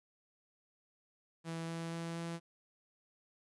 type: tone with pitch steps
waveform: sawtooth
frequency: 164.81 / 165.86 / 166.92 / 167.98 Hz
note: E3 / E3 / E3 / E3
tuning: 0 / +11 / +22 / +33 cents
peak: -35 dBFS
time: 1.44-2.4 s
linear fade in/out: 50 ms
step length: 240 ms
effects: resampled to 24000 Hz + 12-bit